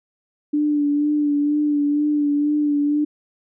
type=tone with vibrato; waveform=sine; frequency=293.7 Hz; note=D4; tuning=in tune; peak=-16 dBFS; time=0.53-3.05 s; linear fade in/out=10 ms; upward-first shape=sine; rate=2.1 Hz; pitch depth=28 cents each way; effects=none